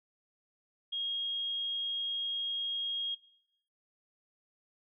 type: tone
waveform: sine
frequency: 3264 Hz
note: G#7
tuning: 31 cents flat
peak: -33 dBFS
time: 0.92-3.15 s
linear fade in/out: 10 ms
effects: noise-tail reverb RT60 0.7 s tail -18 dB re dry